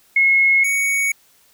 sine / square tone pair in turn, 2171 / 2232 Hz, C#7 / C#7, -37 / +11 cents, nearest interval unison, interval 48 cents, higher second, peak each -11 / -17 dBFS, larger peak first, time 0.16-0.64 / 0.64-1.12 s, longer neither, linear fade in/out 5 ms, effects white hiss -55 dBFS RMS until 1.53 s

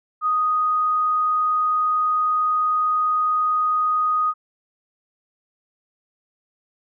sine tone, 1244.5 Hz, D#6, in tune, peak -17 dBFS, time 0.21-4.34 s, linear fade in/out 50 ms, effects none

